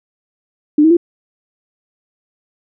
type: tone with pitch steps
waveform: sine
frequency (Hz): 298.6 / 320 / 343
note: D4 / D#4 / F4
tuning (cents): +29 / +49 / -31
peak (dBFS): -6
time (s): 0.78-0.969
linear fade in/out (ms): 5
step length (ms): 63
effects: none